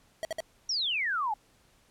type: tone bursts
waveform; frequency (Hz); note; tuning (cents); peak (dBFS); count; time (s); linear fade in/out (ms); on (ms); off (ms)
square; 645; E5; -38; -31; 3; 0.23-0.404; 0; 20; 57
type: exponential sweep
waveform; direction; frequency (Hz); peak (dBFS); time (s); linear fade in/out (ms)
sine; down; 5800 to 804; -27; 0.69-1.34; 5
effects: pink hiss -64 dBFS RMS until 1.9 s + low-pass 12000 Hz 12 dB/octave